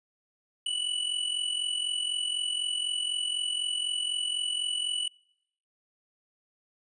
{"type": "tone with amplitude modulation", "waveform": "square", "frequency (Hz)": 2960, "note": "F#7", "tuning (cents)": 0, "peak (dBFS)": -26, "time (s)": [0.66, 5.08], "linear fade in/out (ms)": 5, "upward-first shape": "sine", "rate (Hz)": 44, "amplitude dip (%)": 65, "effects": ["noise-tail reverb RT60 0.8 s tail -26 dB re dry", "resampled to 24000 Hz"]}